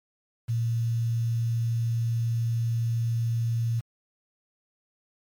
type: tone with quantisation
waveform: sine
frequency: 115.9 Hz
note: A#2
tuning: 10 cents flat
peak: -23 dBFS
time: 0.48-3.81 s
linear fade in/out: 20 ms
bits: 8
effects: MP3 96 kbps